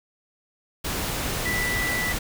sine tone in noise, 1975.5 Hz, B6, in tune, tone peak -25 dBFS, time 1.45-2.13 s, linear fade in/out 10 ms, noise pink, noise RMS -28 dBFS, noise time 0.84-2.19 s, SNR 0 dB, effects none

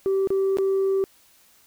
sine tone with dropouts, 387.2 Hz, G4, 21 cents flat, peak -17 dBFS, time 0.06-1.04 s, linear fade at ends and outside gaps 0 ms, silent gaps 0.273-0.304 / 0.571-0.585 s, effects tanh soft clip ceiling -17 dBFS + white hiss -57 dBFS RMS until 1.66 s

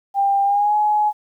sine tone with pitch glide, 795 to 842.3 Hz, G5 to G#5, +24 to +24 cents, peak -14 dBFS, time 0.14-1.13 s, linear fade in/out 50 ms, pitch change +100 cents, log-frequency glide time 0.44-0.75 s, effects 9-bit

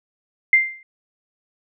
sine tone with exponential decay, 2093 Hz, C7, in tune, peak -7 dBFS, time 0.53-0.83 s, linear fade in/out 2 ms, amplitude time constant 64 ms, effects none

